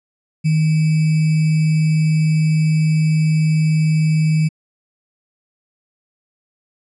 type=tone with sample-and-hold; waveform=sine; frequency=156.6 Hz; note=D#3; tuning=11 cents sharp; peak=-12 dBFS; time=0.44-4.49 s; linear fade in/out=20 ms; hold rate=2450 Hz; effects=resampled to 24000 Hz